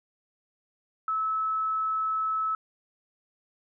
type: tone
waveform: sine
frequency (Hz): 1300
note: E6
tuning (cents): -24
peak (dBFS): -25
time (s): 1.08-2.55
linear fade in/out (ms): 2
effects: none